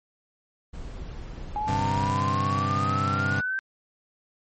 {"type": "noise", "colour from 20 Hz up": "brown", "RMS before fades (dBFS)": -37, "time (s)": [0.73, 2.13], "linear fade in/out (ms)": 10}
{"type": "exponential sweep", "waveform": "sine", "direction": "up", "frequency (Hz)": [830.6, 1568], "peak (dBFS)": -25, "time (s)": [1.56, 3.59], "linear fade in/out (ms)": 0}
{"type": "chord", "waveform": "30% pulse", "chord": "G suspended fourth", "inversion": "none", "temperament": "just", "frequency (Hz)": [98, 130.67, 147], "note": ["G2", "C3", "D3"], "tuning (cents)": [0, -2, 2], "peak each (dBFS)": [-25, -28, -31], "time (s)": [1.67, 3.41], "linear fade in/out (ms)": 10}
{"effects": ["MP3 32 kbps"]}